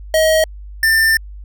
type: tone pair in turn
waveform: square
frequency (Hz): 633 / 1790.4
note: D#5 / A6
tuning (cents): +30 / +30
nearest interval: octave + tritone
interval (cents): 1800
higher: second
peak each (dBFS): -11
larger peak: neither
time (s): 0.14-0.44 / 0.83-1.17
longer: second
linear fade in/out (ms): 2
effects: added 50 Hz sine -30 dBFS peak until 1.44 s